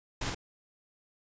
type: noise with echo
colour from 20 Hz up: pink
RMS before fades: -34 dBFS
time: 0.21-0.3 s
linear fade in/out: 5 ms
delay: 47 ms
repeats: 1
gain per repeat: -2 dB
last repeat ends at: 0.347 s
effects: resampled to 16000 Hz